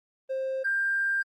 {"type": "tone pair in turn", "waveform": "triangle", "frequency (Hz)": [529, 1590.7], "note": ["C5", "G6"], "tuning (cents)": [19, 25], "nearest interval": "octave + perfect fifth", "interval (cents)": 1906, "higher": "second", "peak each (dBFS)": [-25, -20], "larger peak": "second", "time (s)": [[0.29, 0.64], [0.64, 1.23]], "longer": "second", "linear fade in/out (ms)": 20, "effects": ["tanh soft clip ceiling -22 dBFS", "Opus 32 kbps"]}